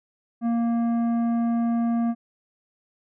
sine tone with tanh clipping, 233.1 Hz, A#3, in tune, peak -22 dBFS, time 0.41-2.15 s, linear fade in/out 50 ms, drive 10 dB, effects none

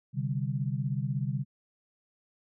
sine chord, C suspended second, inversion none, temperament just, 130.81 / 147.16 / 196.22 Hz, C3 / D3 / G3, 0 / +4 / +2 cents, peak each -31 / -32 / -36 dBFS, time 0.13-1.45 s, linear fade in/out 50 ms, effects none

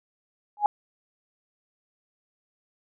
sine tone with exponential growth, 830.6 Hz, G#5, in tune, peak -12 dBFS, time 0.57-0.66 s, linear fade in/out 1 ms, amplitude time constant 19 ms, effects none

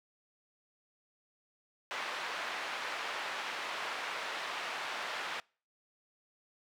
pink band-pass noise, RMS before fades -39 dBFS, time 1.91-5.4 s, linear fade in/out 0 ms, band 860 to 3000 Hz, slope 12 dB/octave, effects noise-tail reverb RT60 0.4 s tail -26 dB re dry

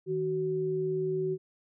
sine tone pair together, 157.8 / 375.3 Hz, D#3 / F#4, +25 / +25 cents, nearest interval octave + minor third, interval 1500 cents, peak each -35 / -28 dBFS, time 0.06-1.38 s, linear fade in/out 50 ms, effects none

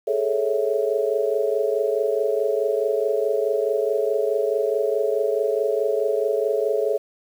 sine chord, A major seventh, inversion third, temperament equal with one note detuned, 415.3 / 440 / 554.4 / 655.5 Hz, G#4 / A4 / C#5 / E5, 0 / 0 / 0 / -10 cents, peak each -24 / -23 / -25 / -28 dBFS, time 0.07-6.98 s, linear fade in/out 10 ms, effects 8-bit

